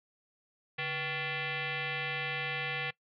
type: tone with frequency modulation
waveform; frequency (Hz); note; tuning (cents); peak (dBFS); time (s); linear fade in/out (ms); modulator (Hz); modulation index
sine; 143.4; D3; -41; -32; 0.78-2.91; 10; 630; 4.6
effects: noise-tail reverb RT60 0.1 s tail -21 dB re dry